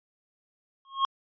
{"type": "tone with exponential growth", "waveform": "square", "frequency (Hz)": 1083, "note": "C#6", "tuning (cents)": -41, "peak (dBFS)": -19, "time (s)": [0.85, 1.05], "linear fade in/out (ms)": 1, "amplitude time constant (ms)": 42, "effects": ["resampled to 11025 Hz"]}